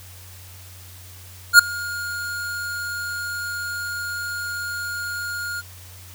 square tone with ADSR envelope, 1422 Hz, F6, 31 cents sharp, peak -4 dBFS, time 1.53-5.62 s, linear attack 60 ms, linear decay 6 ms, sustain -23 dB, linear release 29 ms, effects added 91 Hz sine -42 dBFS peak until 6.14 s + white hiss -45 dBFS RMS until 6.14 s

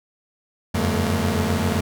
sawtooth tone cluster, 87.1 / 94.7 / 142.1 / 214.3 / 233.8 Hz, F2 / F#2 / C#3 / A3 / A#3, -4 / +41 / +43 / -45 / +5 cents, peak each -20 / -23 / -26 / -21 / -22 dBFS, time 0.74-1.81 s, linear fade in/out 10 ms, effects none

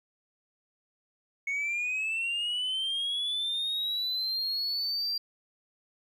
sine linear sweep, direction up, 2200 to 4746 Hz, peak -26 dBFS, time 1.47-5.18 s, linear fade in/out 5 ms, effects tanh soft clip ceiling -27 dBFS + 11-bit

